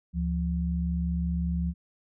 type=tone pair together; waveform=sine; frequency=72.61 / 172.7 Hz; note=D2 / F3; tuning=-19 / -19 cents; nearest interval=octave + minor third; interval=1500 cents; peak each=-28 dBFS; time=0.13-1.74 s; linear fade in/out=50 ms; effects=none